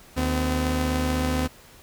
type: tone pair together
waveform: sawtooth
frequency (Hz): 75.81 / 255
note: D#2 / C4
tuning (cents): -44 / -44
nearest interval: octave + major sixth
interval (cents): 2100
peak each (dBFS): -21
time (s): 0.16-1.48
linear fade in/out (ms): 20
effects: pink hiss -50 dBFS RMS until 1.82 s